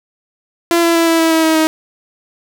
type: tone with pitch steps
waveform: sawtooth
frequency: 339.9 / 336.4 / 332.9 / 329.5 / 326.1 / 322.7 / 319.3 / 316 Hz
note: F4 / E4 / E4 / E4 / E4 / E4 / D#4 / D#4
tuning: -47 / +35 / +17 / -1 / -19 / -37 / +45 / +27 cents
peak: -6 dBFS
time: 0.71-1.67 s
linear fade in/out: 0 ms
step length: 120 ms
effects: none